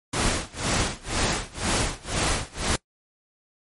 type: noise with tremolo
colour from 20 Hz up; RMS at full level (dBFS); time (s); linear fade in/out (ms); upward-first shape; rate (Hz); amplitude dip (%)
pink; -22; 0.13-2.76; 5; sine; 2; 95
effects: noise-tail reverb RT60 0.1 s tail -21 dB re dry + MP3 48 kbps